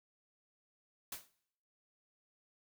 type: noise with exponential decay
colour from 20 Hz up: white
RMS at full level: -39 dBFS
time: 1.12-1.3 s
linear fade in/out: 5 ms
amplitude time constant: 38 ms
effects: noise-tail reverb RT60 0.7 s tail -20 dB re dry